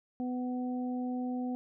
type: harmonic tone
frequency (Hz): 249.9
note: B3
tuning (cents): +21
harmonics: 1 / 2 / 3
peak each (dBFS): -32 / -44 / -43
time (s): 0.2-1.55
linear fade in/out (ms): 0
effects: none